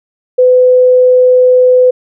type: tone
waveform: sine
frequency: 504 Hz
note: B4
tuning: 35 cents sharp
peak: -3 dBFS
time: 0.38-1.91 s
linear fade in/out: 10 ms
effects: none

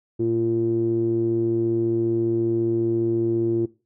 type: tone with low-pass filter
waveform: sawtooth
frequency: 114.7 Hz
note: A#2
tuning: 28 cents flat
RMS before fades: -22 dBFS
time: 0.19-3.66 s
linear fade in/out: 10 ms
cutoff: 350 Hz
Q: 9.7
effects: noise-tail reverb RT60 0.3 s tail -19 dB re dry

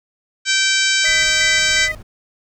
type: harmonic tone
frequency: 775 Hz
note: G5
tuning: 20 cents flat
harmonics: 2 / 3 / 4 / 5 / 6 / 7 / 8 / 9 / 10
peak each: -19 / -21 / -22 / -23 / -24 / -24 / -25 / -26 / -26 dBFS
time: 0.45-1.89 s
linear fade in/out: 50 ms
type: tone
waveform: sawtooth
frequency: 622.3 Hz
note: D#5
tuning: in tune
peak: -27 dBFS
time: 1.04-1.95 s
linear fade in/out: 2 ms
type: tone with tremolo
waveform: sine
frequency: 2000 Hz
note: B6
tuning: 21 cents sharp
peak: -18 dBFS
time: 1.05-1.92 s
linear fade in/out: 5 ms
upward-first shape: square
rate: 2.8 Hz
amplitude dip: 65%
type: noise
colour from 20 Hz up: brown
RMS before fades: -36 dBFS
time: 1.07-2.03 s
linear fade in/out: 10 ms
effects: none

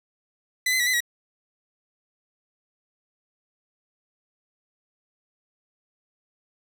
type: tone with pitch steps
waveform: sawtooth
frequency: 2005 / 2042 / 1938 / 2021 / 1914 Hz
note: B6 / C7 / B6 / B6 / A#6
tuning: +26 / -43 / -33 / +39 / +45 cents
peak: -17 dBFS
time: 0.66-1.005 s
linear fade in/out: 5 ms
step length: 69 ms
effects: none

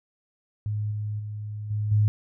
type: tone with level steps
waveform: sine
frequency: 105.4 Hz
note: G#2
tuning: 26 cents sharp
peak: -25 / -27 / -31 / -24 / -17 dBFS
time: 0.66-2.08 s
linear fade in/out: 0 ms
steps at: 0.91 / 1.19 / 1.7 / 1.91 s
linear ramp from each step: 10 ms
effects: none

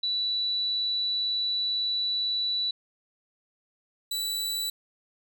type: tone pair in turn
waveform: sine / sawtooth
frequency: 3951 / 3951 Hz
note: B7 / B7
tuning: 0 / 0 cents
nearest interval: unison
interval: 0 cents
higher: neither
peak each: -25 dBFS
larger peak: neither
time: 0.03-2.71 / 4.11-4.7 s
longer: first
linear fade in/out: 5 ms
effects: none

